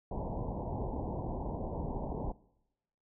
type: low-pass noise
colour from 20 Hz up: pink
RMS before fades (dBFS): -37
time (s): 0.11-2.32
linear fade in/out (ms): 5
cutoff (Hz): 970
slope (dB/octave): 96
effects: noise-tail reverb RT60 0.9 s tail -22 dB re dry